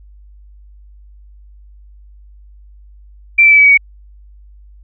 sine tone with pitch steps, 2349 / 2327 / 2306 / 2285 / 2264 / 2243 Hz, D7 / D7 / D7 / D7 / C#7 / C#7, 0 / -17 / -32 / -48 / +36 / +20 cents, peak -4 dBFS, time 3.38-3.776 s, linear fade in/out 10 ms, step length 66 ms, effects added 50 Hz sine -38 dBFS peak until 4.83 s

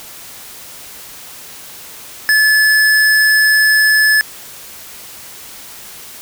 square tone, 1726 Hz, A6, 34 cents flat, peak -9 dBFS, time 2.29-4.21 s, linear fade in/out 0 ms, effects white hiss -34 dBFS RMS until 6.21 s

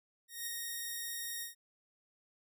5% pulse tone with ADSR envelope, 1864.7 Hz, A#6, in tune, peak -26 dBFS, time 0.28-1.55 s, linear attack 190 ms, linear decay 6 ms, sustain -2 dB, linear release 130 ms, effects none

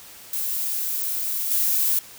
violet noise with level steps, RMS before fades -26 / -21 dBFS, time 0.33-1.99 s, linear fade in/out 2 ms, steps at 1.5 s, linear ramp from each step 20 ms, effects white hiss -44 dBFS RMS until 2.18 s

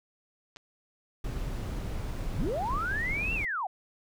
clicks, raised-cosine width 0.2 ms, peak -28 dBFS, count 2, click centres 0.562 / 0.569 s
brown noise, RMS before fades -34 dBFS, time 1.24-3.45 s, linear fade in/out 5 ms
sine linear two-way sweep, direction up then down, 59.5 to 2761 to 688 Hz, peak -29 dBFS, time 2.36-3.67 s, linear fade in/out 5 ms, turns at 3.34 s
effects none

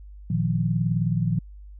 sine chord, Bb suspended fourth, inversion none, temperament just, 116.54 / 155.39 / 174.81 Hz, Bb2 / Eb3 / F3, 0 / -2 / +2 cents, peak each -25 dBFS, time 0.3-1.39 s, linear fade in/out 5 ms, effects added 50 Hz sine -40 dBFS peak until 1.79 s

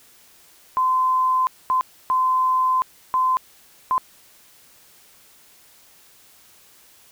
sine tone bursts at uneven times, 1029 Hz, C6, 29 cents flat, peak -16 dBFS, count 5, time 0.77-1.47 / 1.7-1.81 / 2.1-2.82 / 3.14-3.37 / 3.91-3.98 s, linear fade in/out 0 ms, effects white hiss -52 dBFS RMS until 7.11 s

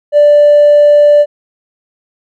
sine tone with hard clipping, 587.3 Hz, D5, in tune, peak -3 dBFS, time 0.12-1.26 s, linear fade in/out 50 ms, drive 1 dB, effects none

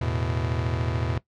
45% pulse chord, E suspended fourth, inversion none, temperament just, 82.41 / 109.88 / 123.61 Hz, E2 / A2 / B2, 0 / -2 / +2 cents, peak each -29 dBFS, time 0.01-1.18 s, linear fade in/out 5 ms, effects noise-tail reverb RT60 0.1 s tail -18 dB re dry + low-pass 4000 Hz 12 dB/octave

